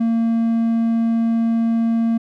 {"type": "tone", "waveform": "triangle", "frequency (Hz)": 228.8, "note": "A#3", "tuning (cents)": -32, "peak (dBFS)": -13, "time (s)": [0, 2.18], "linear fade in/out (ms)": 10, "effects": []}